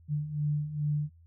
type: beating tone pair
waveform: sine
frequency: 146.83 / 149.23 Hz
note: D3 / D3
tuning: 0 / +28 cents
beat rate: 2.4 Hz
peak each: -34 / -29 dBFS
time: 0.08-1.1 s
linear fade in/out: 50 ms
effects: added 83 Hz sine -54 dBFS peak until 1.26 s